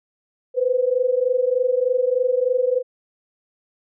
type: tone pair together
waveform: sine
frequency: 490.7 / 514 Hz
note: B4 / C5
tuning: -11 / -31 cents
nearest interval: minor second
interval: 80 cents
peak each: -20 / -19 dBFS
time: 0.54-2.83 s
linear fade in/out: 50 ms
effects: none